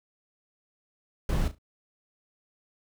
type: noise with echo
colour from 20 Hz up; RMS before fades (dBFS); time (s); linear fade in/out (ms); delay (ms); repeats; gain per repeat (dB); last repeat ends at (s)
brown; -26; 1.29-1.48; 2; 35; 3; -12; 1.585
effects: none